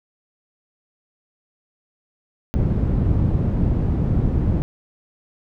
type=low-pass noise; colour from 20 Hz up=white; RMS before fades=-19 dBFS; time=2.54-4.62 s; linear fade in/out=0 ms; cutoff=140 Hz; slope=12 dB/octave; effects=none